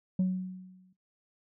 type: tone with exponential decay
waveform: sine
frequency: 185.1 Hz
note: F#3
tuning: 1 cent sharp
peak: -20 dBFS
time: 0.19-0.93 s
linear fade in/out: 5 ms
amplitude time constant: 160 ms
effects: noise-tail reverb RT60 0.2 s tail -19 dB re dry + tanh soft clip ceiling -22 dBFS